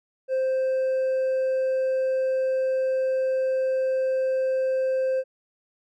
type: tone with hard clipping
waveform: sine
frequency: 523.3 Hz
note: C5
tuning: in tune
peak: -22 dBFS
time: 0.28-5.24 s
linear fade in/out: 50 ms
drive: 2 dB
effects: none